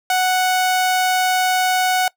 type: tone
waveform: sawtooth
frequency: 740 Hz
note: F#5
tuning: in tune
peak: -11 dBFS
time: 0.1-2.08 s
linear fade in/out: 2 ms
effects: noise-tail reverb RT60 0.1 s tail -22 dB re dry